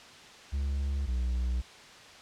triangle tone pair in turn, 69.3 / 61.84 Hz, C#2 / B1, 0 / +3 cents, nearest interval major second, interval 197 cents, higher first, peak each -26 / -25 dBFS, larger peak second, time 0.52-1.07 / 1.07-1.62 s, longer neither, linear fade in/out 20 ms, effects white hiss -50 dBFS RMS until 2.21 s + low-pass 5000 Hz 12 dB/octave

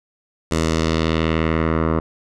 10% pulse tone with low-pass filter sweep, 80.6 Hz, E2, 38 cents flat, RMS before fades -19 dBFS, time 0.51-2 s, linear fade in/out 5 ms, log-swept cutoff 8500 to 1100 Hz, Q 1.4, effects none

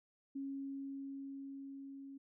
sine tone with level ramp, 274.3 Hz, C#4, 18 cents flat, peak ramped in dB -39 to -48 dBFS, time 0.35-2.18 s, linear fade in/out 10 ms, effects none

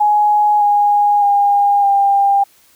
sine tone with pitch steps, 836 / 823.1 / 810.3 / 797.8 Hz, G#5 / G#5 / G#5 / G5, +11 / -16 / -43 / +30 cents, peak -9 dBFS, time 0-2.44 s, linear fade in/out 10 ms, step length 610 ms, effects white hiss -51 dBFS RMS until 2.75 s

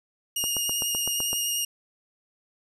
15% pulse tone with vibrato, 2848 Hz, F7, 33 cents sharp, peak -18 dBFS, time 0.36-1.65 s, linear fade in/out 5 ms, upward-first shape square, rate 10 Hz, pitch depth 10 cents each way
click train, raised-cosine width 1 ms, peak -20 dBFS, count 8, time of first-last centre 0.44-1.331 s, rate 7.86 Hz
effects none

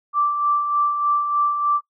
sine tone with tremolo, 1171 Hz, D6, 5 cents flat, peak -15 dBFS, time 0.13-1.81 s, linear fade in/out 50 ms, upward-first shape sine, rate 3.3 Hz, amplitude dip 50%, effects noise-tail reverb RT60 0.1 s tail -19 dB re dry

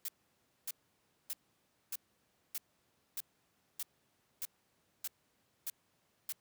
blue noise bursts, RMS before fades -39 dBFS, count 11, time 0.05-6.324 s, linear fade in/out 2 ms, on 34 ms, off 590 ms, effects pink hiss -75 dBFS RMS until 6.4 s + high-pass 100 Hz 12 dB/octave

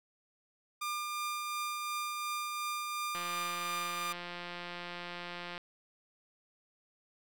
sawtooth tone with tremolo, 1200 Hz, D6, 37 cents sharp, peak -30 dBFS, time 0.81-4.13 s, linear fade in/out 10 ms, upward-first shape triangle, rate 2.8 Hz, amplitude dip 30%
click train, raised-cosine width 0.3 ms, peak -26 dBFS, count 426, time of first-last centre 3.15-5.579 s, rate 175 Hz
effects none

